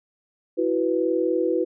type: chord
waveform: sine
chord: E suspended second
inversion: none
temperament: equal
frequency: 329.6 / 370 / 493.9 Hz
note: E4 / F#4 / B4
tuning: 0 / 0 / 0 cents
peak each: -24 dBFS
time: 0.57-1.65 s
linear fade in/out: 20 ms
effects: none